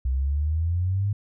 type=exponential sweep; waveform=sine; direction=up; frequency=62.7 to 103.83 Hz; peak=-21 dBFS; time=0.05-1.13 s; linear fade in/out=5 ms; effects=none